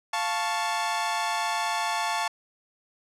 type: chord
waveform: sawtooth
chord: F augmented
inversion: none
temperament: equal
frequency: 698.5 / 880 / 1108.7 Hz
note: F5 / A5 / C#6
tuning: 0 / 0 / 0 cents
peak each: -28 / -24 / -28 dBFS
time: 0.13-2.28 s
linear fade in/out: 5 ms
effects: low-pass 9000 Hz 12 dB/octave